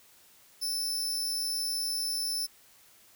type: tone with amplitude modulation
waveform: sawtooth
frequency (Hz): 5274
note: E8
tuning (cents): 0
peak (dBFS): -24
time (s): 0.61-2.47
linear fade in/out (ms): 20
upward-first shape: sine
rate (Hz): 259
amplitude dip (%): 65
effects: white hiss -59 dBFS RMS until 3.15 s